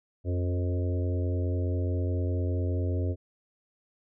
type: harmonic tone with a mistuned harmonic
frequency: 89.6 Hz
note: F2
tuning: 45 cents sharp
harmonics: 1 / 3 / 4 / 5 / 6 / 7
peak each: -26 / -36 / -38 / -40 / -42 / -43 dBFS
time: 0.24-3.16 s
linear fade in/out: 50 ms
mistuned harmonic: 6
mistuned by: -16 cents
effects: none